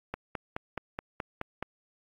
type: click train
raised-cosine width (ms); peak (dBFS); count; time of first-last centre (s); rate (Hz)
0.5; -18; 8; 0.14-1.626; 4.71
effects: AAC 48 kbps